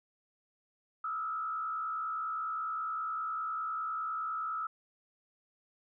sine tone with frequency modulation, 1300 Hz, E6, 24 cents flat, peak -33 dBFS, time 1.04-4.67 s, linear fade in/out 5 ms, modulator 64.9 Hz, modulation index 0.8, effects none

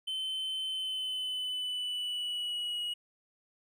triangle tone with pitch glide, 3070 to 2904 Hz, G7 to F#7, -37 to -33 cents, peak -31 dBFS, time 0.07-2.94 s, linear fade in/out 10 ms, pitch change -96 cents, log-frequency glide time 0.68-2.83 s, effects none

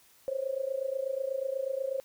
sine tone with amplitude modulation, 535 Hz, C5, 38 cents sharp, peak -26 dBFS, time 0.28-2 s, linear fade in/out 0 ms, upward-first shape sine, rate 28.2 Hz, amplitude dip 85%, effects white hiss -61 dBFS RMS until 2.04 s

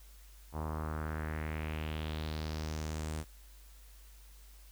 sawtooth tone with low-pass filter sweep, 77.78 Hz, D#2, in tune, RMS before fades -38 dBFS, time 0.52-3.25 s, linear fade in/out 50 ms, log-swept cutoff 940 to 9300 Hz, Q 2.9, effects added 50 Hz sine -53 dBFS peak until 4.71 s + white hiss -62 dBFS RMS until 4.71 s

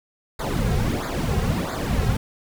brown noise with flanger, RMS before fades -23 dBFS, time 0.39-2.17 s, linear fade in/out 5 ms, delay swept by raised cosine 0.34 to 3.44 ms, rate 1.5 Hz, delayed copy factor -0.85, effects none

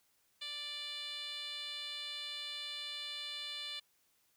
10% pulse tone with band-pass filter, 587.3 Hz, D5, in tune, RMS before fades -43 dBFS, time 0.41-3.8 s, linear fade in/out 10 ms, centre 3800 Hz, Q 3.7, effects white hiss -74 dBFS RMS until 4.36 s

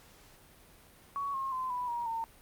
sine tone with pitch steps, 1120 / 1074.4 / 1030.6 / 988.6 / 948.4 / 909.7 Hz, C#6 / C6 / C6 / B5 / A#5 / A#5, +18 / +46 / -27 / +1 / +30 / -43 cents, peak -32 dBFS, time 1.16-2.24 s, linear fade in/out 0 ms, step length 180 ms, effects pink hiss -58 dBFS RMS until 2.41 s + Opus 48 kbps

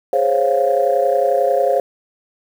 sine chord, Db major seventh, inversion second, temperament equal, 415.3 / 523.3 / 554.4 / 698.5 Hz, Ab4 / C5 / Db5 / F5, 0 / 0 / 0 / 0 cents, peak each -21 / -17 / -17 / -18 dBFS, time 0.13-1.8 s, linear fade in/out 2 ms, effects tanh soft clip ceiling -4 dBFS + 7-bit

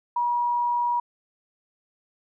sine tone, 961 Hz, B5, 48 cents flat, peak -21 dBFS, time 0.16-1 s, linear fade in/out 5 ms, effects none

